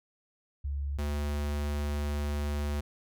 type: tone pair in turn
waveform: sine / square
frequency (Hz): 70.5 / 73.14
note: C#2 / D2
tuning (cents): +30 / -7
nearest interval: minor second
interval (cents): 63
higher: second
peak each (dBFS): -30 / -30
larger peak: neither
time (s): 0.64-0.98 / 0.98-2.81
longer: second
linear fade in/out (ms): 10
effects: none